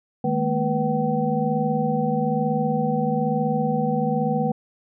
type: tone cluster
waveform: sine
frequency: 155.9 / 210.7 / 231.8 / 490.6 / 764 Hz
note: D#3 / G#3 / A#3 / B4 / G5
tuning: +4 / +25 / -10 / -12 / -45 cents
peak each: -26 dBFS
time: 0.24-4.52 s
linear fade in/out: 5 ms
effects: none